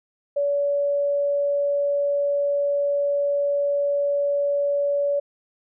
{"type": "tone", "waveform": "sine", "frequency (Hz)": 570, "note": "C#5", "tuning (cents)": 48, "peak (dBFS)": -19, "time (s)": [0.36, 5.2], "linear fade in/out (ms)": 10, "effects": []}